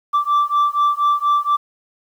sine beating tone pair, 1167 / 1171.2 Hz, D6 / D6, -11 / -5 cents, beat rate 4.2 Hz, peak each -15 dBFS, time 0.13-1.57 s, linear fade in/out 20 ms, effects tanh soft clip ceiling -11 dBFS + 8-bit

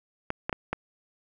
clicks, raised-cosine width 0.5 ms, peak -13 dBFS, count 4, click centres 0.304 / 0.495 / 0.528 / 0.73 s, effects none

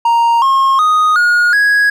triangle tone with pitch steps, 932.3 / 1077.1 / 1244.5 / 1437.8 / 1661.2 Hz, A#5 / C6 / D#6 / F6 / G#6, 0 / +50 / 0 / +50 / 0 cents, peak -6 dBFS, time 0.05-1.9 s, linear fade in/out 5 ms, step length 370 ms, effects none

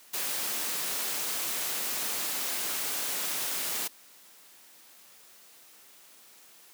white noise, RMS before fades -32 dBFS, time 0.13-3.88 s, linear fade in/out 10 ms, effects white hiss -55 dBFS RMS until 6.73 s + high-pass 200 Hz 12 dB/octave

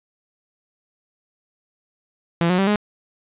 sawtooth tone with pitch steps, 169.3 / 181.45 / 194.47 / 208.4 Hz, E3 / F#3 / G3 / G#3, +46 / -34 / -14 / +6 cents, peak -12 dBFS, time 2.41-2.758 s, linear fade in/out 0 ms, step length 87 ms, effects resampled to 8000 Hz + 9-bit

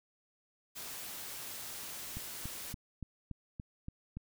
white noise, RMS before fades -44 dBFS, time 0.75-2.74 s, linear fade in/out 20 ms
click train, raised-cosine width 5 ms, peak -29 dBFS, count 8, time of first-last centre 2.17-4.17 s, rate 3.5 Hz
effects none

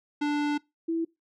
square / sine tone pair in turn, 293.7 / 329.7 Hz, D4 / E4, 0 / 0 cents, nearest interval major second, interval 200 cents, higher second, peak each -25 / -25 dBFS, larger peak neither, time 0.21-0.58 / 0.88-1.05 s, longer first, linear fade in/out 10 ms, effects noise-tail reverb RT60 0.2 s tail -22 dB re dry + low-pass 4000 Hz 12 dB/octave

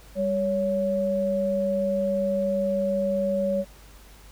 sine tone pair together, 197.99 / 560 Hz, G3 / C#5, +18 / +18 cents, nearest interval octave + tritone, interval 1800 cents, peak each -27 / -23 dBFS, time 0.15-3.65 s, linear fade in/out 50 ms, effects added 50 Hz sine -48 dBFS peak until 4.31 s + pink hiss -52 dBFS RMS until 4.31 s

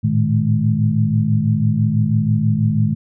sine tone cluster, 108.4 / 114.5 / 155.2 / 211.8 Hz, A2 / A#2 / D#3 / G#3, -25 / -31 / -4 / +34 cents, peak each -19 dBFS, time 0.03-2.95 s, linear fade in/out 20 ms, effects none

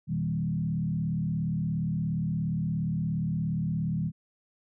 sine tone with frequency modulation, 162.8 Hz, E3, 21 cents flat, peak -26 dBFS, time 0.07-4.12 s, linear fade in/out 50 ms, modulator 37.1 Hz, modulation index 1.1, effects none

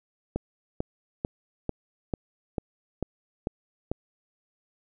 click train, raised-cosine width 2 ms, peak -14 dBFS, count 9, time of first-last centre 0.36-3.916 s, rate 2.25 Hz, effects none

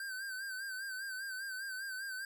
square tone with vibrato, 1558 Hz, G6, 11 cents flat, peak -40 dBFS, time 0-2.25 s, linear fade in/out 2 ms, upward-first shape sine, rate 5 Hz, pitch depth 60 cents each way, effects none

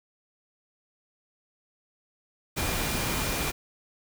sine tone in noise, 2405 Hz, D7, 41 cents sharp, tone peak -39 dBFS, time 2.56-3.52 s, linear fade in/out 20 ms, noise pink, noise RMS -29 dBFS, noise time 2.56-3.52 s, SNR -13 dB, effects none

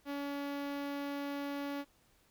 sawtooth tone with notch filter, 283.4 Hz, C#4, 38 cents sharp, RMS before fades -39 dBFS, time 0.05-1.85 s, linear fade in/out 50 ms, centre 8100 Hz, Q 0.56, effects pink hiss -69 dBFS RMS until 2.3 s

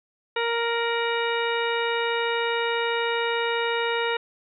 harmonic tone with a mistuned harmonic, 466.2 Hz, A#4, in tune, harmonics 1 / 2 / 3 / 4 / 5 / 6 / 8, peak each -26 / -29 / -31 / -32 / -33 / -34 / -35 dBFS, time 0.36-4.17 s, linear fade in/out 5 ms, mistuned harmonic 6, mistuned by +55 cents, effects none

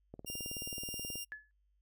click train, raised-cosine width 2 ms, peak -33 dBFS, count 20, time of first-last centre 0.14-1.156 s, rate 18.7 Hz
10% pulse tone, 2800 Hz, F7, 4 cents sharp, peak -31 dBFS, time 0.26-1.25 s, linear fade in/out 20 ms
sine tone with exponential decay, 1713 Hz, A6, 47 cents flat, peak -37 dBFS, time 1.32-1.51 s, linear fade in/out 0 ms, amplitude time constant 40 ms
effects noise-tail reverb RT60 0.1 s tail -26 dB re dry + added 50 Hz sine -70 dBFS peak until 1.81 s

